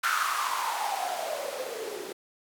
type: noise with band-pass filter sweep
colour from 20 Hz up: blue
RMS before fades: -31 dBFS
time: 0.03-2.13 s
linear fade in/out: 10 ms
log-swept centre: 1400 to 370 Hz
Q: 7.4
effects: none